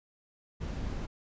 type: noise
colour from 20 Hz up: brown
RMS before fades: -36 dBFS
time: 0.6-1.07 s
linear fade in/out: 20 ms
type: clicks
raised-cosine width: 5 ms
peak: -27 dBFS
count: 4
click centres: 0.839 / 0.869 / 0.927 / 0.979 s
effects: resampled to 16000 Hz